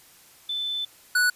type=tone pair in turn; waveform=sine / square; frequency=3520 / 1476.9 Hz; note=A7 / F#6; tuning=0 / -4 cents; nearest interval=octave + minor third; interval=1504 cents; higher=first; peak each=-26 / -19 dBFS; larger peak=second; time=0.49-0.85 / 1.15-1.3 s; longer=first; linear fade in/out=5 ms; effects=white hiss -53 dBFS RMS until 1.35 s + resampled to 32000 Hz